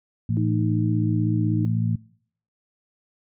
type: harmonic tone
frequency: 56.1 Hz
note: A1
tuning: 34 cents sharp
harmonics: 2 / 3 / 4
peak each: -22 / -26 / -28 dBFS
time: 0.29-1.96 s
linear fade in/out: 5 ms
type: tone with vibrato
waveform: sine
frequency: 309.8 Hz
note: D#4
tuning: 7 cents flat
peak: -26 dBFS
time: 0.37-1.65 s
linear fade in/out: 0 ms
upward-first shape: square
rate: 4.5 Hz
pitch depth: 11 cents each way
effects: noise-tail reverb RT60 0.6 s tail -23 dB re dry